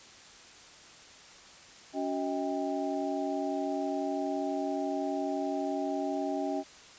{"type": "tone cluster", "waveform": "sine", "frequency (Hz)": [281.8, 373.7, 636, 795], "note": ["C#4", "F#4", "D#5", "G5"], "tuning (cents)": [29, 17, 38, 24], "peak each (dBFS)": [-33, -37, -35, -37], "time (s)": [1.93, 6.64], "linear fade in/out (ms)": 50, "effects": ["white hiss -52 dBFS RMS until 6.98 s", "resampled to 16000 Hz"]}